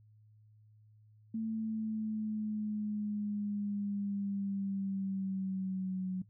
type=exponential sweep; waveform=sine; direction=down; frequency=223.1 to 185 Hz; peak=-33 dBFS; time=1.34-6.22 s; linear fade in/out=5 ms; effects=noise-tail reverb RT60 0.1 s tail -19 dB re dry + added 107 Hz sine -59 dBFS peak until 6.29 s